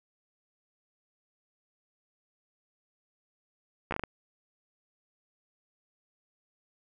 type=slowing click train; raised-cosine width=0.5 ms; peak=-17 dBFS; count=6; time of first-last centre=3.91-4.037 s; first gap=13 ms; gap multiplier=1.34; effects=none